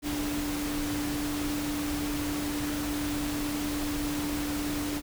sine tone in noise, 293.7 Hz, D4, in tune, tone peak -30 dBFS, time 0.02-5.02 s, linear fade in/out 50 ms, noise pink, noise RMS -35 dBFS, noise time 0.02-5.02 s, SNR +2 dB, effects none

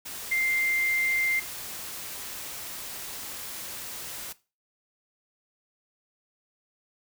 sine tone in noise, 2095 Hz, C7, 2 cents sharp, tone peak -23 dBFS, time 0.31-1.4 s, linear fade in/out 10 ms, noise white, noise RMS -38 dBFS, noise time 0.05-4.33 s, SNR +12 dB, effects noise-tail reverb RT60 0.3 s tail -18 dB re dry

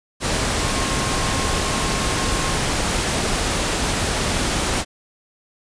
sine tone in noise, 1073 Hz, C6, 43 cents sharp, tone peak -30 dBFS, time 0.58-2.6 s, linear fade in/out 50 ms, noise pink, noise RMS -21 dBFS, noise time 0.2-4.85 s, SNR -12 dB, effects resampled to 22050 Hz

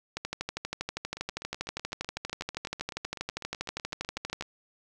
two click trains, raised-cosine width 0.2 ms, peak -15 / -23 dBFS, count 54 / 27, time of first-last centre 0.17-4.41 / 1.17-4.424 s, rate 12.5 / 7.99 Hz, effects none

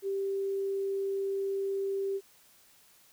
sine tone, 392 Hz, G4, in tune, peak -29 dBFS, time 0.02-2.21 s, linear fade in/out 50 ms, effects white hiss -61 dBFS RMS until 3.12 s

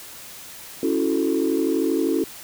sine chord, F# minor seventh, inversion second, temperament equal, 277.2 / 329.6 / 370 / 440 Hz, C#4 / E4 / F#4 / A4, 0 / 0 / 0 / 0 cents, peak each -23 / -22 / -25 / -25 dBFS, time 0.83-2.24 s, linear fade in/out 2 ms, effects tanh soft clip ceiling -11 dBFS + white hiss -40 dBFS RMS until 2.43 s

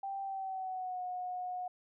sine tone with pitch glide, 784 to 727.3 Hz, G5 to F#5, 0 to -30 cents, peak -36 dBFS, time 0.03-1.68 s, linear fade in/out 5 ms, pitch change -130 cents, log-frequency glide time 0.22-1.02 s, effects none

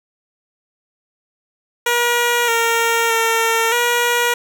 10% pulse tone with pitch steps, 478.5 / 461.4 / 454.9 / 479.5 Hz, A#4 / A#4 / A#4 / A#4, +45 / -18 / -42 / +49 cents, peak -6 dBFS, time 1.86-4.34 s, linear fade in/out 5 ms, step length 620 ms, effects none

